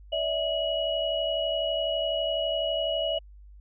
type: tone cluster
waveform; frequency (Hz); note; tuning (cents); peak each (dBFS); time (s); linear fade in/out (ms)
sine; 576 / 648 / 2914; D5 / E5 / F#7; -34 / -30 / -27; -31 / -28 / -30; 0.12-3.19; 10
effects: added 50 Hz sine -46 dBFS peak until 3.6 s